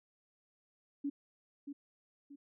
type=tone with echo; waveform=sine; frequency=283.5 Hz; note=C#4; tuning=39 cents sharp; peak=-33 dBFS; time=1.04-1.1 s; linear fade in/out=10 ms; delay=630 ms; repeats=2; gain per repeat=-8 dB; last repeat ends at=2.36 s; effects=none